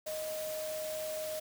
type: tone in noise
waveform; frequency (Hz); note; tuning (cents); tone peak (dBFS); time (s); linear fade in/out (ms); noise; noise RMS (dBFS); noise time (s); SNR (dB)
sine; 622.3; D#5; 0; -36; 0.06-1.4; 10; white; -44; 0.06-1.4; +5
effects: none